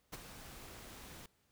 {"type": "noise with ADSR envelope", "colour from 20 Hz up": "pink", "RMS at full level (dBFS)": -42, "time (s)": [0.12, 1.26], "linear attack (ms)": 18, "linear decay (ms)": 23, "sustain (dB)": -10, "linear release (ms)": 3, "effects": ["pink hiss -75 dBFS RMS until 1.51 s"]}